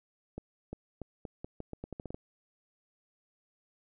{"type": "accelerating click train", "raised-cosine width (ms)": 2, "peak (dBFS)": -26, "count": 13, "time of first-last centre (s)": [0.38, 2.145], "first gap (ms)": 350, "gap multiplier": 0.82, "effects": []}